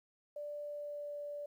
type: tone with pitch glide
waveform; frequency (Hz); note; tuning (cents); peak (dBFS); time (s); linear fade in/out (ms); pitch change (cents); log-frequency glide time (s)
sine; 587.3 to 582.6; D5 to D5; 0 to -14; -40; 0.36-1.46; 5; -14; 0.57-1.2
effects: 12-bit